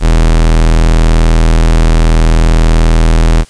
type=tone; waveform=45% pulse; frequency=40.62 Hz; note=E1; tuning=25 cents flat; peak=-4 dBFS; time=0-3.45 s; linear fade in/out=50 ms; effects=white hiss -40 dBFS RMS until 3.49 s + resampled to 22050 Hz